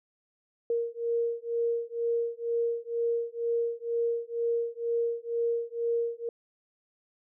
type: beating tone pair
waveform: sine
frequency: 466.2 / 468.3 Hz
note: A#4 / A#4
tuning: 0 / +8 cents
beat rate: 2.1 Hz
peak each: -30 dBFS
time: 0.7-6.29 s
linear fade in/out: 2 ms
effects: none